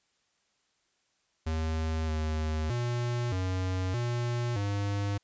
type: tone with pitch steps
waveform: square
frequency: 79.6 / 78.1 / 120.5 / 92.8 / 120.1 / 101 Hz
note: D#2 / D#2 / B2 / F#2 / B2 / G#2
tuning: +40 / +7 / -42 / +6 / -48 / -48 cents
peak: -29 dBFS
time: 1.46-5.18 s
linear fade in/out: 10 ms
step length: 620 ms
effects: white hiss -73 dBFS RMS until 5.23 s + resampled to 16000 Hz

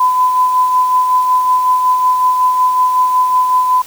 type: tone with tremolo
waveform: sine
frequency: 1008 Hz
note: B5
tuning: 35 cents sharp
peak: -7 dBFS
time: 0-3.82 s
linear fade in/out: 5 ms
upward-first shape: sine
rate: 5.4 Hz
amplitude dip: 40%
effects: white hiss -35 dBFS RMS until 3.86 s

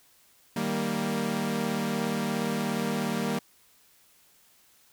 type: chord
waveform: sawtooth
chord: Eb major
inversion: none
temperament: equal with one note detuned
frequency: 156.19 / 196 / 233.1 Hz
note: Eb3 / G3 / Bb3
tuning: +7 / 0 / 0 cents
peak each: -31 / -27 / -26 dBFS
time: 0.56-3.39 s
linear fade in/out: 5 ms
effects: white hiss -61 dBFS RMS until 4.92 s

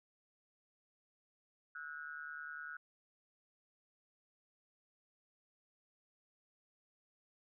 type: tone with amplitude modulation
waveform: sine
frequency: 1461 Hz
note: F#6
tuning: 22 cents flat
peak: -40 dBFS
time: 1.75-2.77 s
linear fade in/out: 5 ms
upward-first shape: sine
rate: 150 Hz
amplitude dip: 90%
effects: none

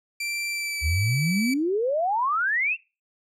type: tone with pitch glide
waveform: sawtooth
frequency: 2349 to 2301 Hz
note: D7 to D7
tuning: 0 to -36 cents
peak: -24 dBFS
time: 0.2-1.54 s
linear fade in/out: 5 ms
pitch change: -36 cents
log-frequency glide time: 0.49-0.87 s
type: exponential sweep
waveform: sine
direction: up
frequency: 69.3 to 2794 Hz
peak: -21 dBFS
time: 0.81-2.77 s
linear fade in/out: 50 ms
effects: noise-tail reverb RT60 0.3 s tail -23 dB re dry + low-pass 12000 Hz 12 dB/octave

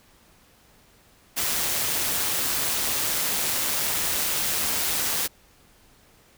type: noise with amplitude modulation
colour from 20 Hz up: white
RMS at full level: -24 dBFS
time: 1.36-5.28 s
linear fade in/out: 20 ms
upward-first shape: sine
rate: 154 Hz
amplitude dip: 30%
effects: pink hiss -57 dBFS RMS until 6.37 s

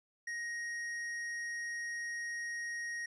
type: tone with tanh clipping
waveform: triangle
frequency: 1877 Hz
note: A#6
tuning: 11 cents sharp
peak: -39 dBFS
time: 0.27-3.06 s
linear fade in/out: 5 ms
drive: 15 dB
effects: resampled to 22050 Hz

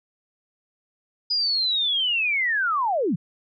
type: linear sweep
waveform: sine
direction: down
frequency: 4978 to 133.8 Hz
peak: -20 dBFS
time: 1.3-3.16 s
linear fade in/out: 10 ms
effects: none

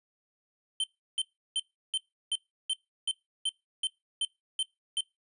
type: tone bursts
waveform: square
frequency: 3097 Hz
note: G7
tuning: 22 cents flat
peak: -27 dBFS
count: 12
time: 0.8-5.008 s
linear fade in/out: 2 ms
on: 39 ms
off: 340 ms
effects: noise-tail reverb RT60 0.2 s tail -22 dB re dry + resampled to 24000 Hz

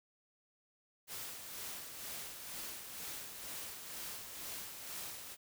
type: noise with tremolo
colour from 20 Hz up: white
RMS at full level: -44 dBFS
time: 1.07-5.37 s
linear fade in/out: 50 ms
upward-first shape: sine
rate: 2.1 Hz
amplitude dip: 45%
effects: none

